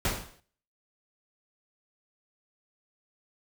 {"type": "noise with exponential decay", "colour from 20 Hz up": "pink", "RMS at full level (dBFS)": -25, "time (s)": [0.05, 0.4], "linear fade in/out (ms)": 1, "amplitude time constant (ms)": 76, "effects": ["noise-tail reverb RT60 0.6 s tail -20 dB re dry"]}